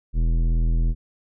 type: tone with tanh clipping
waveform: triangle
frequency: 41.2 Hz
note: E1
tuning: in tune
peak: -19 dBFS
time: 0.13-0.95 s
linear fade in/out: 50 ms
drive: 17 dB
effects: none